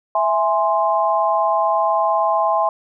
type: chord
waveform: sine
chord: E augmented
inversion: none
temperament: equal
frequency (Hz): 659.3 / 830.6 / 1046.5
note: E5 / G#5 / B#5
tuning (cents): 0 / 0 / 0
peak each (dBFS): -19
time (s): 0.15-2.69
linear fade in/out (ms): 2
effects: none